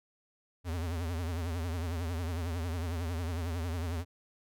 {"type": "tone with vibrato", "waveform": "square", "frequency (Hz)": 84.6, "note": "E2", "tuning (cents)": 45, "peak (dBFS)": -33, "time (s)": [0.64, 4.05], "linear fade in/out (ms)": 50, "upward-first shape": "triangle", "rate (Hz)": 11, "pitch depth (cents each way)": 140, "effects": []}